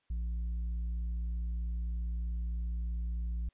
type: tone with tanh clipping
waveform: sine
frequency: 57.7 Hz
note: A#1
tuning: 17 cents flat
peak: -33 dBFS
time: 0.1-3.49 s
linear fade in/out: 5 ms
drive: 4 dB
effects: white hiss -75 dBFS RMS until 3.53 s + resampled to 8000 Hz